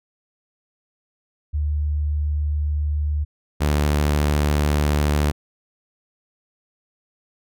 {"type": "tone pair in turn", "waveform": ["sine", "sawtooth"], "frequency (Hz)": [74.4, 73.89], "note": ["D2", "D2"], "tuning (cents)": [23, 11], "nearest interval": "unison", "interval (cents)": 12, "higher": "first", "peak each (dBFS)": [-19, -13], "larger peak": "second", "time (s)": [[1.53, 3.25], [3.6, 5.32]], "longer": "neither", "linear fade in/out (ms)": 20, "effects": []}